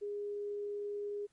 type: tone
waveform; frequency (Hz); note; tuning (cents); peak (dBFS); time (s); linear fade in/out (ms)
sine; 410.4; G#4; -21; -36; 0.01-1.27; 20
effects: pink hiss -75 dBFS RMS until 1.32 s + MP3 48 kbps